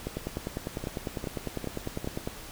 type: two click trains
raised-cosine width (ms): 2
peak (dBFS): -18 / -21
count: 23 / 4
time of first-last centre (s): 0.07-2.274 / 0.84-2.045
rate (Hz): 9.98 / 2.49
effects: pink hiss -44 dBFS RMS until 2.51 s